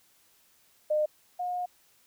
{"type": "tone pair in turn", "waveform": "sine", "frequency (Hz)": [608, 718], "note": ["D#5", "F5"], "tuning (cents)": [-40, 48], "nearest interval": "minor third", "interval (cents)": 288, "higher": "second", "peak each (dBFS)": [-23, -29], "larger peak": "first", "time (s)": [[0.9, 1.06], [1.39, 1.66]], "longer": "second", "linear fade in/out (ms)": 10, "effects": ["white hiss -64 dBFS RMS until 2.06 s"]}